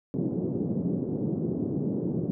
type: band-pass noise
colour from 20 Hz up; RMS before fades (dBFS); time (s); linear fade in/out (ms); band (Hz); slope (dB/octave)
pink; -29; 0.14-2.31; 0; 140 to 400; 24
effects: none